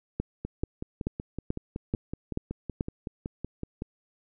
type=two click trains; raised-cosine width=3 ms; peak=-20 / -15 dBFS; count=19 / 7; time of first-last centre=0.45-3.821 / 0.2-2.809 s; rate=5.34 / 2.3 Hz; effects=none